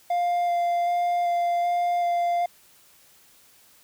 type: tone with vibrato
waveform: triangle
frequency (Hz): 698.5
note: F5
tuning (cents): 0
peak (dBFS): -19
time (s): 0.1-2.46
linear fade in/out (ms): 5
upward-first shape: square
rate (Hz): 1.3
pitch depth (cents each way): 8
effects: white hiss -56 dBFS RMS until 3.83 s